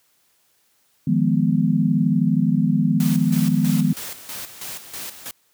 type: chord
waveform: sine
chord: F half-diminished seventh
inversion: third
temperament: equal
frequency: 155.56 / 174.61 / 207.7 / 246.9 Hz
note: Eb3 / F3 / Ab3 / Cb4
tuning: 0 / 0 / 0 / 0 cents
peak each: -21 dBFS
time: 1.07-3.93 s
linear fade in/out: 5 ms
type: noise with tremolo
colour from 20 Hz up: white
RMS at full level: -32 dBFS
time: 3-5.31 s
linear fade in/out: 2 ms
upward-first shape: square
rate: 3.1 Hz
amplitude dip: 65%
effects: white hiss -63 dBFS RMS until 5.53 s + high-pass 60 Hz 12 dB/octave